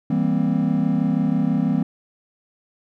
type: chord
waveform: triangle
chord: C dominant seventh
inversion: first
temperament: just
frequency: 163.52 / 196.22 / 235.5 / 261.6 Hz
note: E3 / G3 / Bb3 / C4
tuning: -14 / +2 / +18 / 0 cents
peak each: -21 dBFS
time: 0.1-1.83 s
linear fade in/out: 5 ms
effects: none